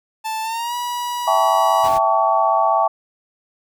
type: tone with pitch glide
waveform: 45% pulse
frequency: 880 to 970.8 Hz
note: A5 to B5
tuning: 0 to -30 cents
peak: -22 dBFS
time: 0.24-1.89 s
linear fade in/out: 20 ms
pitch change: +170 cents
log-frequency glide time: 0.42-0.75 s
type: chord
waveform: sine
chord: A dominant seventh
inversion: second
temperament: equal with one note detuned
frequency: 659.3 / 784 / 880 / 1130.7 Hz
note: E5 / G5 / A5 / C#6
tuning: 0 / 0 / 0 / +34 cents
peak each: -19 dBFS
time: 1.27-2.88 s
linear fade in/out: 10 ms
type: noise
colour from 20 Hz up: pink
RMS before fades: -32 dBFS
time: 1.83-1.99 s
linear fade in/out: 20 ms
effects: none